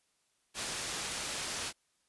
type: low-pass noise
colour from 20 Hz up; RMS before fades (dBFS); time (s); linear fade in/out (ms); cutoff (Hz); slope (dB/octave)
white; -38; 0.54-1.73; 50; 8200; 12
effects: white hiss -75 dBFS RMS until 2.08 s + resampled to 24000 Hz